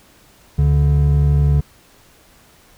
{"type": "tone pair together", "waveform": "triangle", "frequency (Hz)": [71.9, 143.88], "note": ["D2", "D3"], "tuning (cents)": [-36, -35], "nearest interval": "octave", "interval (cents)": 1201, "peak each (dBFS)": -12, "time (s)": [0.58, 1.61], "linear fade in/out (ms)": 10, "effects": ["pink hiss -50 dBFS RMS until 2.77 s"]}